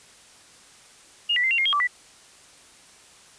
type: tone with pitch steps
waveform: sine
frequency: 2847 / 1961 / 2079 / 2760 / 2130 / 3247 / 1163 / 1968 Hz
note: F7 / B6 / C7 / F7 / C7 / G#7 / D6 / B6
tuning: +33 / -13 / -12 / -21 / +30 / -40 / -17 / -7 cents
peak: -19 dBFS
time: 1.29-1.874 s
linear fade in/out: 10 ms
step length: 73 ms
effects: white hiss -51 dBFS RMS until 3.38 s + resampled to 22050 Hz